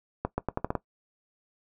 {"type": "accelerating click train", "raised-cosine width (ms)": 1, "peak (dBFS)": -13, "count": 7, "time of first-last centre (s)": [0.25, 0.753], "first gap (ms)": 130, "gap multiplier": 0.82, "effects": ["noise-tail reverb RT60 0.1 s tail -17 dB re dry"]}